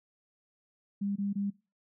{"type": "tone bursts", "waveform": "sine", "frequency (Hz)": 200.5, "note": "G3", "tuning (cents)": 39, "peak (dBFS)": -29, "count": 3, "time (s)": [1.01, 1.504], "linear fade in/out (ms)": 10, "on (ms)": 150, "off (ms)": 22, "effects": ["noise-tail reverb RT60 0.3 s tail -22 dB re dry"]}